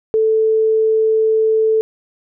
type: tone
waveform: sine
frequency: 440 Hz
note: A4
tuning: in tune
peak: -11 dBFS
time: 0.14-1.81 s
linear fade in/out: 0 ms
effects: none